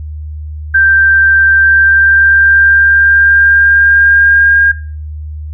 sine tone with pitch glide, 1572 to 1615.3 Hz, G6 to G#6, +4 to -49 cents, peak -4 dBFS, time 0.74-4.72 s, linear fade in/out 10 ms, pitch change +47 cents, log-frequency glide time 1.52-4.59 s, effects noise-tail reverb RT60 0.4 s tail -18 dB re dry + added 76 Hz sine -20 dBFS peak until 5.53 s

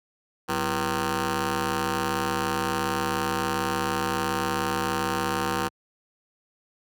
10% pulse ring-modulated tone, 146.9 Hz, D3, 1 cent sharp, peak -13 dBFS, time 0.48-5.69 s, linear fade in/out 20 ms, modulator 629 Hz, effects high-pass 80 Hz 12 dB/octave

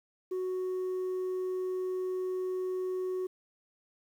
sine tone, 370 Hz, F#4, in tune, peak -28 dBFS, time 0.31-3.27 s, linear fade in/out 10 ms, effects tanh soft clip ceiling -30 dBFS + 10-bit

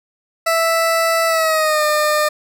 20% pulse tone with pitch glide, 659.3 to 604.6 Hz, E5 to D#5, 0 to -50 cents, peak -9 dBFS, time 0.46-2.29 s, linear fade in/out 10 ms, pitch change -150 cents, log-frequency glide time 1.27-1.84 s, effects none

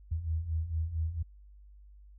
sine beating tone pair, 77.78 / 82.18 Hz, D#2 / E2, 0 / -5 cents, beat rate 4.4 Hz, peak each -36 / -31 dBFS, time 0.11-1.23 s, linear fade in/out 10 ms, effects added 50 Hz sine -51 dBFS peak until 2.18 s

